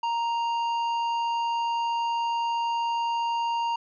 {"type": "tone with tanh clipping", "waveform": "sine", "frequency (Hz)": 932.3, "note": "A#5", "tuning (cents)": 0, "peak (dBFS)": -26, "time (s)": [0.03, 3.76], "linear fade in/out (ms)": 5, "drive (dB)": 10, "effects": ["resampled to 16000 Hz"]}